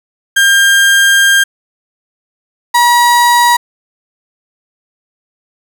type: tone pair in turn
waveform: 35% pulse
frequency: 1600 / 959.8 Hz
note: G6 / B5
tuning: +35 / -50 cents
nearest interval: major sixth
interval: 885 cents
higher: first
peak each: -4 dBFS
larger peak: neither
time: 0.36-1.44 / 2.74-3.57 s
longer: first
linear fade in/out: 10 ms
effects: 7-bit